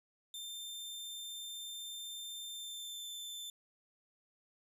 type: tone with pitch glide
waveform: sawtooth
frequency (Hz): 3584 to 3543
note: A7 to A7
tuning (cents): +31 to +11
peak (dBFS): -40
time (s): 0.34-3.5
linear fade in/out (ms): 2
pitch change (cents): -20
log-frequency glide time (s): 2.5-3.07
effects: none